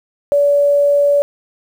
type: tone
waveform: sine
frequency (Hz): 573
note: D5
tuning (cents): -43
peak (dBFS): -9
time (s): 0.32-1.22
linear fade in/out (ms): 0
effects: 7-bit